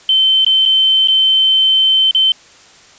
sine tone with dropouts, 3086 Hz, G7, 28 cents flat, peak -8 dBFS, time 0.09-2.32 s, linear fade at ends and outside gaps 2 ms, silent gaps 0.448-0.464 / 0.654-0.659 / 1.075-1.083 / 2.111-2.148 s, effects white hiss -43 dBFS RMS until 2.98 s + resampled to 16000 Hz

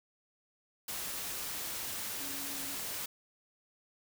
sine tone in noise, 277.2 Hz, C#4, in tune, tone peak -48 dBFS, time 2.2-2.76 s, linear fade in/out 5 ms, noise white, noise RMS -39 dBFS, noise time 0.88-3.06 s, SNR -12 dB, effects none

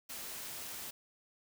white noise, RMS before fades -44 dBFS, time 0.09-0.91 s, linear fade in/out 10 ms, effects none

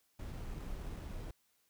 brown noise with sample-and-hold, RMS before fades -43 dBFS, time 0.19-1.31 s, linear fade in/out 5 ms, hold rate 8820 Hz, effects white hiss -75 dBFS RMS until 1.69 s

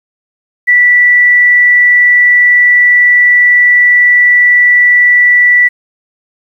sine tone, 1962 Hz, B6, 12 cents flat, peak -3 dBFS, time 0.67-5.69 s, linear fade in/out 20 ms, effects 7-bit

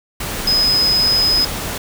sine tone in noise, 5050 Hz, D#8, 25 cents sharp, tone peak -12 dBFS, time 0.47-1.45 s, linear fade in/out 5 ms, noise pink, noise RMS -24 dBFS, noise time 0.2-1.78 s, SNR +9 dB, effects none

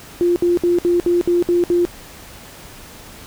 sine tone bursts, 349.2 Hz, F4, in tune, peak -12 dBFS, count 8, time 0.21-1.851 s, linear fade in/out 0 ms, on 150 ms, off 63 ms, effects pink hiss -39 dBFS RMS until 3.26 s

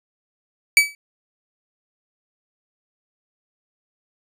40% pulse tone with exponential decay, 2291 Hz, D7, 44 cents flat, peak -5 dBFS, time 0.77-0.95 s, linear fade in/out 1 ms, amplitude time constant 37 ms, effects resampled to 32000 Hz

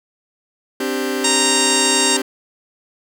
sawtooth chord, C suspended second, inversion none, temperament just, 261.6 / 294.3 / 392.4 Hz, C4 / D4 / G4, 0 / +4 / +2 cents, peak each -19 / -22 / -18 dBFS, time 0.8-2.22 s, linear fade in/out 5 ms
harmonic tone, 929 Hz, A#5, 6 cents flat, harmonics 1 / 2 / 3 / 4 / 5 / 6 / 7 / 8 / 9 / 10, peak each -24 / -27 / -23 / -22 / -24 / -24 / -27 / -21 / -23 / -27 dBFS, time 1.24-2.17 s, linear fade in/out 5 ms
effects none

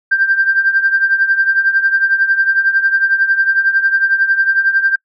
sine tone with tremolo, 1578 Hz, G6, 11 cents sharp, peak -6 dBFS, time 0.11-4.96 s, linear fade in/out 10 ms, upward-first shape triangle, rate 11 Hz, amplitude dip 80%, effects noise-tail reverb RT60 0.1 s tail -26 dB re dry + tanh soft clip ceiling -2 dBFS

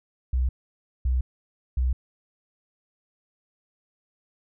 sine tone bursts, 63.2 Hz, B1, 41 cents sharp, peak -20 dBFS, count 3, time 0.33-1.93 s, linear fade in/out 5 ms, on 160 ms, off 560 ms, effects none

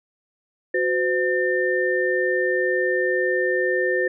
sine tone cluster, 368 / 510 / 1800 Hz, F#4 / C5 / A6, -9 / -44 / +39 cents, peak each -23 dBFS, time 0.74-4.08 s, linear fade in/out 5 ms, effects none

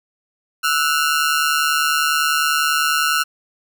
sawtooth ring-modulated tone, 1393 Hz, F6, 5 cents flat, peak -9 dBFS, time 0.63-3.24 s, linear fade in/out 20 ms, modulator 75 Hz, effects none

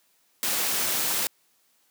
white noise, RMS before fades -26 dBFS, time 0.43-1.27 s, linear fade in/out 0 ms, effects white hiss -66 dBFS RMS until 1.9 s + high-pass 150 Hz 12 dB/octave

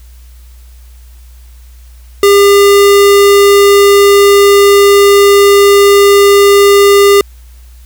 square tone, 402.1 Hz, G4, 44 cents sharp, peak -3 dBFS, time 2.23-7.21 s, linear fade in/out 2 ms, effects added 60 Hz sine -32 dBFS peak until 7.85 s + white hiss -47 dBFS RMS until 7.85 s

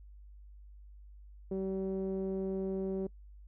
sawtooth tone with low-pass filter, 191.3 Hz, G3, 42 cents flat, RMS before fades -35 dBFS, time 1.51-3.07 s, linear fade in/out 5 ms, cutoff 440 Hz, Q 3.5, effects noise-tail reverb RT60 0.1 s tail -23 dB re dry + added 50 Hz sine -50 dBFS peak until 3.47 s

